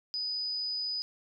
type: tone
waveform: sine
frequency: 4978 Hz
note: D#8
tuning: in tune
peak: -31 dBFS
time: 0.14-1.02 s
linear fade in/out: 0 ms
effects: none